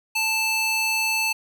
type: tone with high-pass filter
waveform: square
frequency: 880 Hz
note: A5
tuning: in tune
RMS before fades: -23 dBFS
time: 0.15-1.33 s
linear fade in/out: 10 ms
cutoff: 2000 Hz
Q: 1.7
effects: none